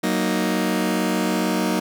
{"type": "chord", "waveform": "sawtooth", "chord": "D# minor", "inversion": "first", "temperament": "just", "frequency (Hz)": [186.68, 233.3, 311.1], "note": ["F#3", "A#3", "D#4"], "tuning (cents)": [16, 2, 0], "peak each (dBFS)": -20, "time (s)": [0.03, 1.8], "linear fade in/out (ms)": 10, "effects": []}